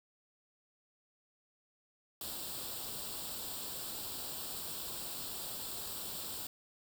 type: noise with comb filter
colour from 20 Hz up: white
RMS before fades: -42 dBFS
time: 2.21-6.47 s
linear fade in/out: 2 ms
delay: 0.24 ms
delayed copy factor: +0.7
effects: none

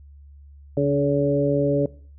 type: harmonic tone with a mistuned harmonic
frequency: 142 Hz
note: C#3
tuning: 42 cents sharp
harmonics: 1 / 2 / 3 / 4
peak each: -23 / -23 / -23 / -23 dBFS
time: 0.77-1.86 s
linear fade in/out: 2 ms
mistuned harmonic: 2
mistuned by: +16 cents
effects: noise-tail reverb RT60 0.5 s tail -21 dB re dry + added 71 Hz sine -43 dBFS peak until 2.18 s

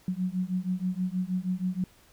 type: beating tone pair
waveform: sine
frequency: 180.5 / 186.8 Hz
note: F#3 / F#3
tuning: -43 / +17 cents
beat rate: 6.3 Hz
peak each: -30 / -30 dBFS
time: 0.08-1.84 s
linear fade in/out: 2 ms
effects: pink hiss -59 dBFS RMS until 2.12 s

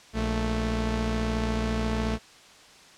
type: tone pair together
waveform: sawtooth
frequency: 58.54 / 220 Hz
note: A#1 / A3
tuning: +8 / 0 cents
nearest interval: octave + major seventh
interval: 2292 cents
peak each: -24 dBFS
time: 0.13-2.19 s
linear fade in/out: 50 ms
effects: white hiss -51 dBFS RMS until 2.97 s + low-pass 6000 Hz 12 dB/octave

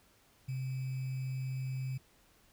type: tone with sample-and-hold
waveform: sine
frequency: 130.81 Hz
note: C3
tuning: in tune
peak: -34 dBFS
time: 0.48-1.98 s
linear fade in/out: 10 ms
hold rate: 2450 Hz
effects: pink hiss -66 dBFS RMS until 2.52 s

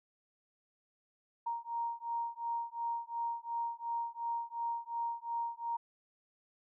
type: beating tone pair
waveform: sine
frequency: 932.3 / 935.1 Hz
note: A#5 / A#5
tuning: 0 / +5 cents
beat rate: 2.8 Hz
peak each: -38 / -38 dBFS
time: 1.46-5.77 s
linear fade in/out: 10 ms
effects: none

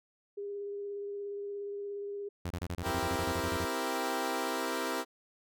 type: tone with vibrato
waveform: sine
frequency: 404.6 Hz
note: G#4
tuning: 45 cents flat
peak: -36 dBFS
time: 0.37-2.29 s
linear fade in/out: 10 ms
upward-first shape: sine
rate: 17 Hz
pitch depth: 13 cents each way
type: tone bursts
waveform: sawtooth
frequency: 87.31 Hz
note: F2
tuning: in tune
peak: -30 dBFS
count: 15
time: 2.45-3.652 s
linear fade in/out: 5 ms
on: 54 ms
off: 28 ms
type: chord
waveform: 15% pulse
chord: C dominant seventh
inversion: none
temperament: equal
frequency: 261.6 / 329.6 / 392 / 466.2 Hz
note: C4 / E4 / G4 / Bb4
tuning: 0 / 0 / 0 / 0 cents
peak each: -31 dBFS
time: 2.82-5.05 s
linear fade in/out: 50 ms
effects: none

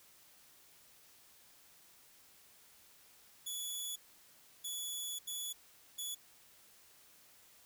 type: tone bursts at uneven times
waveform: 15% pulse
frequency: 3416 Hz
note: G#7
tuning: 48 cents sharp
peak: -32 dBFS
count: 4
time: 3.46-3.96 / 4.64-5.19 / 5.27-5.53 / 5.98-6.15 s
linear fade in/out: 10 ms
effects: white hiss -63 dBFS RMS until 7.65 s

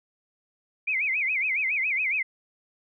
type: tone with vibrato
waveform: sine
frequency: 2291 Hz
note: D7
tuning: 44 cents flat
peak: -23 dBFS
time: 0.87-2.23 s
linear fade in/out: 10 ms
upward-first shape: sine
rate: 7.2 Hz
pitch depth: 200 cents each way
effects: none

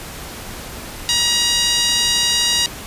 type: tone with band-pass filter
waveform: 5% pulse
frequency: 952 Hz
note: A#5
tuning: 36 cents sharp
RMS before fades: -17 dBFS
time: 1.09-2.66 s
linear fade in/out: 0 ms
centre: 3900 Hz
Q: 1.4
effects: pink hiss -32 dBFS RMS until 2.86 s + resampled to 32000 Hz

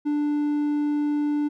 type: tone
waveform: triangle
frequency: 294.6 Hz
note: D4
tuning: 6 cents sharp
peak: -19 dBFS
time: 0.05-1.49 s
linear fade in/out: 20 ms
effects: none

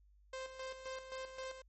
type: tone with tremolo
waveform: sawtooth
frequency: 523.3 Hz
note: C5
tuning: in tune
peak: -38 dBFS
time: 0.33-1.62 s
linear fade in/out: 5 ms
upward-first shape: square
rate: 3.8 Hz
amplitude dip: 60%
effects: added 50 Hz sine -63 dBFS peak until 1.68 s + MP3 32 kbps

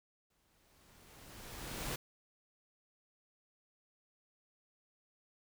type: noise with exponential growth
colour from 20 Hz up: pink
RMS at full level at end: -38 dBFS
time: 0.3-1.96 s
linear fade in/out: 5 ms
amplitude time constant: 360 ms
effects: none

